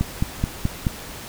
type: click train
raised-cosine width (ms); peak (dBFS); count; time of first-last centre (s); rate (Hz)
5; -7; 5; 0.01-0.868; 4.66
effects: pink hiss -36 dBFS RMS until 1.28 s